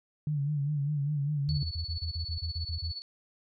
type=tone with vibrato; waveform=sine; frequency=145.4 Hz; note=D3; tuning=17 cents flat; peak=-27 dBFS; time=0.27-1.63 s; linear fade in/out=2 ms; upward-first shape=sine; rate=5 Hz; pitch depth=74 cents each way
type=tone bursts; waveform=sine; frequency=82.41 Hz; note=E2; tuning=in tune; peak=-31 dBFS; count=11; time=1.48-2.92 s; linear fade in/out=10 ms; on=100 ms; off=34 ms
type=tone with tremolo; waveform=sine; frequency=4435 Hz; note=C#8; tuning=in tune; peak=-34 dBFS; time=1.49-3.02 s; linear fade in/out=0 ms; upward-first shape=sine; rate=17 Hz; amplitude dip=70%
effects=none